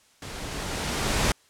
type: noise with level ramp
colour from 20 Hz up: pink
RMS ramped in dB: -38 to -22 dBFS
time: 0.22-1.32 s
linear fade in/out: 2 ms
effects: white hiss -60 dBFS RMS until 1.49 s + low-pass 9000 Hz 12 dB/octave